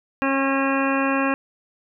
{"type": "harmonic tone", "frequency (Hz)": 271.8, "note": "C#4", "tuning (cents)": -34, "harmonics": [1, 2, 3, 4, 5, 6, 7, 9, 10], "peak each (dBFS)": [-22, -26, -30, -26, -32, -28, -34, -31, -32], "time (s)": [0.22, 1.34], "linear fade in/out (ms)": 0, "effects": []}